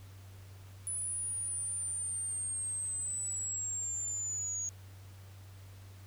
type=linear sweep; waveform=sine; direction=down; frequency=10000 to 6645 Hz; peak=-34 dBFS; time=0.87-4.69 s; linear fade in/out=0 ms; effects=added 96 Hz sine -49 dBFS peak until 6.06 s + pink hiss -60 dBFS RMS until 6.06 s